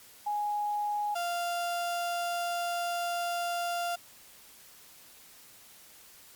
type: tone pair in turn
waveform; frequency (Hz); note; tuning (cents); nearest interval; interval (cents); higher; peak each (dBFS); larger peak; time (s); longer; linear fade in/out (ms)
sine / 35% pulse; 830.6 / 695; G#5 / F5; 0 / -9; minor third; 309; first; -28; neither; 0.26-1.15 / 1.15-3.96; second; 10
effects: white hiss -54 dBFS RMS until 6.35 s + MP3 96 kbps